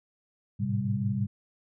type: tone cluster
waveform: sine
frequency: 104.7 / 110.9 / 129.9 / 197.6 Hz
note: G#2 / A2 / C3 / G3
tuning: +15 / +14 / -12 / +14 cents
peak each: -33 / -32 / -31 / -30 dBFS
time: 0.59-1.27 s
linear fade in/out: 20 ms
effects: none